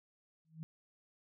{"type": "tone with exponential growth", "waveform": "sine", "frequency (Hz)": 160, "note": "D#3", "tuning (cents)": 49, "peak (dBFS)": -38, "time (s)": [0.45, 0.63], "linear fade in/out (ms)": 0, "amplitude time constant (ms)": 39, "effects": []}